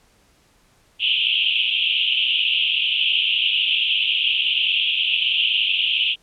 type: band-pass noise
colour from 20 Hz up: white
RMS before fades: -20 dBFS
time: 0.99-6.16 s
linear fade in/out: 50 ms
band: 2600 to 3300 Hz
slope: 96 dB/octave
effects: pink hiss -58 dBFS RMS until 6.22 s + low-pass 11000 Hz 12 dB/octave